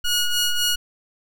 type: ring-modulated tone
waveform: sawtooth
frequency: 1448 Hz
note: F#6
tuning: 38 cents flat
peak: -12 dBFS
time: 0.04-0.76 s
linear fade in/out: 10 ms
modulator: 1450 Hz
effects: none